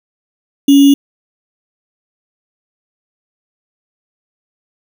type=tone with sample-and-hold; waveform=sine; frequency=280 Hz; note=C#4; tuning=18 cents sharp; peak=-3 dBFS; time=0.68-0.94 s; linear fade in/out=5 ms; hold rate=3150 Hz; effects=none